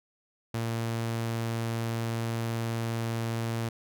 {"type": "tone", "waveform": "sawtooth", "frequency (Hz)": 114.9, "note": "A#2", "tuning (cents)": -25, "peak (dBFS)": -25, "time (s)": [0.54, 3.69], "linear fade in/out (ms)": 5, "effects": []}